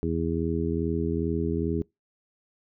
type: harmonic tone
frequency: 82.41 Hz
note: E2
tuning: in tune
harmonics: 1 / 2 / 3 / 4 / 5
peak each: -31 / -31 / -31 / -31 / -31 dBFS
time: 0.03-1.82 s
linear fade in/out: 0 ms
effects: noise-tail reverb RT60 0.2 s tail -25 dB re dry